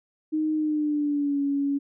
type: tone with pitch glide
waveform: sine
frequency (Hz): 310.1 to 281.1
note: D#4 to C#4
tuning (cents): -6 to +24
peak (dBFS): -22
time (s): 0.32-1.79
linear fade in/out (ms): 20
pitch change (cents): -170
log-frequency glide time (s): 0.54-1.41
effects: none